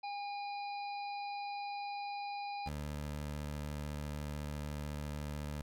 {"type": "harmonic tone", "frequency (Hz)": 812, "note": "G#5", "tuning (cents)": -39, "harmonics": [1, 3, 5, 6], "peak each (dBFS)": [-39, -49, -53, -55], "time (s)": [0.03, 2.69], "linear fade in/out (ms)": 10}
{"type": "tone with vibrato", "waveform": "20% pulse", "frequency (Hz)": 74, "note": "D2", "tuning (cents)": 14, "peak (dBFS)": -34, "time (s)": [2.66, 5.62], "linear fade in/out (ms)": 5, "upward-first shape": "triangle", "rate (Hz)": 16, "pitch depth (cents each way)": 15}
{"effects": []}